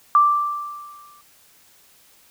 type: tone with exponential decay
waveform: sine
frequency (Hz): 1174.7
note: D6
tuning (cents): 0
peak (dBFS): -9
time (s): 0.15-1.21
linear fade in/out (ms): 1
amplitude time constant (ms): 230
effects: white hiss -54 dBFS RMS until 2.3 s